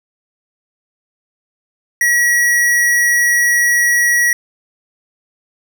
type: tone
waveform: square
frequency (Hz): 1919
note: A#6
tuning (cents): +50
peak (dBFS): -11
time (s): 2.01-4.33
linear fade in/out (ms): 2
effects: none